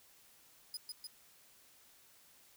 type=tone with echo; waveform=sawtooth; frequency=4978 Hz; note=D#8; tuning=in tune; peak=-37 dBFS; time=0.74-0.77 s; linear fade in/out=2 ms; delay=150 ms; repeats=2; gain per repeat=-2 dB; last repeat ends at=1.07 s; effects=white hiss -64 dBFS RMS until 2.56 s